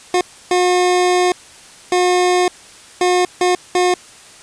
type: tone bursts at uneven times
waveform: 25% pulse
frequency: 360 Hz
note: F#4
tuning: 47 cents flat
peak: -8 dBFS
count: 6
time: 0.14-0.21 / 0.51-1.32 / 1.92-2.48 / 3.01-3.25 / 3.41-3.55 / 3.75-3.94 s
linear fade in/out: 2 ms
effects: white hiss -41 dBFS RMS until 4.42 s + resampled to 22050 Hz